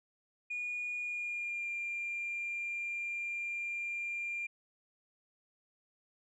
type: tone with pitch glide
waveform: sine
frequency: 2444 to 2390 Hz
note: D#7 to D7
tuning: -32 to +30 cents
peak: -34 dBFS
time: 0.5-4.47 s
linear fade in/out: 10 ms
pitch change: -38 cents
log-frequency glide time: 0.98-1.7 s
effects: tanh soft clip ceiling -31 dBFS